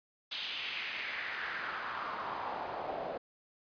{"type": "noise with band-pass filter sweep", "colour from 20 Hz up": "pink", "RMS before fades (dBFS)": -39, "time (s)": [0.31, 3.18], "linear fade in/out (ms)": 10, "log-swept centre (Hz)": [3400, 590], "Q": 2.8, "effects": ["resampled to 11025 Hz"]}